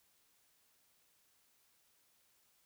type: silence
effects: white hiss -73 dBFS RMS until 2.65 s